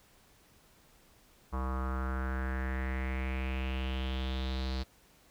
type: tone with low-pass filter sweep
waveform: square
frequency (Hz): 65.2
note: C2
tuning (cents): -5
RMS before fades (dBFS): -34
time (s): 1.52-4.84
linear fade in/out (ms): 20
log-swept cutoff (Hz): 1100 to 4400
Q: 4.8
effects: pink hiss -63 dBFS RMS until 5.3 s